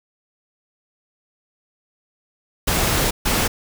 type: noise bursts at uneven times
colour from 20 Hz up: pink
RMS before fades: -19 dBFS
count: 2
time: 2.67-3.11 / 3.25-3.48 s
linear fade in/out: 10 ms
effects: none